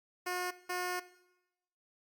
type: tone bursts at uneven times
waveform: 10% pulse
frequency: 360 Hz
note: F#4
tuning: 47 cents flat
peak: -26 dBFS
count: 2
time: 0.26-0.51 / 0.69-1 s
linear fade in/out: 10 ms
effects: noise-tail reverb RT60 0.9 s tail -17 dB re dry + Opus 48 kbps